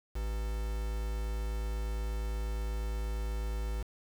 triangle tone with quantisation, 54.2 Hz, A1, 25 cents flat, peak -30 dBFS, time 0.15-3.83 s, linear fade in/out 10 ms, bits 7, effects none

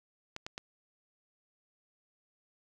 clicks, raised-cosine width 0.2 ms, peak -22 dBFS, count 3, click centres 0.364 / 0.465 / 0.579 s, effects none

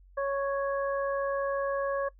harmonic tone, 554.4 Hz, C#5, in tune, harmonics 1 / 2 / 3, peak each -28 / -34 / -38 dBFS, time 0.17-2.09 s, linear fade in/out 10 ms, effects noise-tail reverb RT60 0.1 s tail -21 dB re dry + added 46 Hz sine -53 dBFS peak until 2.19 s

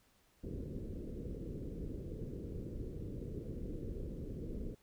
pink low-pass noise, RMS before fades -43 dBFS, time 0.43-4.75 s, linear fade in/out 10 ms, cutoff 490 Hz, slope 48 dB/octave, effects pink hiss -71 dBFS RMS until 4.82 s

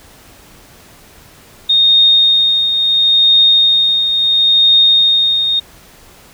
sine tone with tremolo, 3694 Hz, A#7, 16 cents flat, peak -5 dBFS, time 1.69-5.6 s, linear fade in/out 10 ms, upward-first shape triangle, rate 0.73 Hz, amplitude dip 55%, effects pink hiss -42 dBFS RMS until 6.33 s

